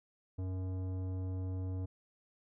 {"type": "tone with tanh clipping", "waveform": "sine", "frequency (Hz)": 93.1, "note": "F#2", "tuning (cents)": 11, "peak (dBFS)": -37, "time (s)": [0.38, 1.86], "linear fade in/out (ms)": 10, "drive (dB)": 14, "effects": []}